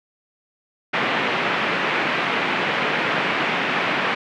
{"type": "band-pass noise", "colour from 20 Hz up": "white", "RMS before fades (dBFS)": -22, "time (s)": [0.93, 4.15], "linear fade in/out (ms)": 10, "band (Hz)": [150, 2600], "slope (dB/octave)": 24, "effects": []}